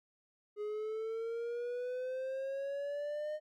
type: exponential sweep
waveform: triangle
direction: up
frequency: 415.3 to 614 Hz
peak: -34 dBFS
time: 0.56-3.4 s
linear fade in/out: 50 ms
effects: none